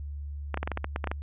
clicks, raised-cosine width 0.5 ms, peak -15 dBFS, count 11, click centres 0.543 / 0.574 / 0.63 / 0.675 / 0.717 / 0.774 / 0.844 / 0.961 / 1.042 / 1.073 / 1.115 s, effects added 72 Hz sine -34 dBFS peak until 1.22 s + resampled to 8000 Hz

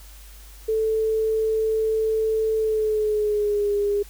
sine tone with pitch glide, 440 to 408.2 Hz, A4 to G#4, 0 to -30 cents, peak -19 dBFS, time 0.68-4.03 s, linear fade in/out 10 ms, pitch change -130 cents, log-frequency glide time 2.56-3.74 s, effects added 50 Hz sine -42 dBFS peak until 4.09 s + white hiss -49 dBFS RMS until 4.09 s

